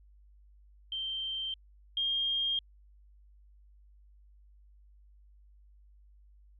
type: tone pair in turn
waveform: sine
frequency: 3136 / 3220 Hz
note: G7 / G7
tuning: 0 / +46 cents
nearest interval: unison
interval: 46 cents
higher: second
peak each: -33 / -28 dBFS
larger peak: second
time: 0.92-1.54 / 1.97-2.59 s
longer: neither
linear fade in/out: 2 ms
effects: added 50 Hz sine -56 dBFS peak until 6.59 s